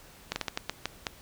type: slowing click train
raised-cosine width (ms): 0.2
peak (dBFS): -12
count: 8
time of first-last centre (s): 0.32-1.068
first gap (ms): 40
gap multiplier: 1.32
effects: pink hiss -53 dBFS RMS until 1.21 s